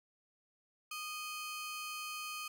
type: ring-modulated tone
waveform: sawtooth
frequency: 1870 Hz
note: A#6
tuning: 5 cents sharp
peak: -34 dBFS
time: 0.91-2.48 s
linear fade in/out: 5 ms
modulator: 638 Hz
effects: none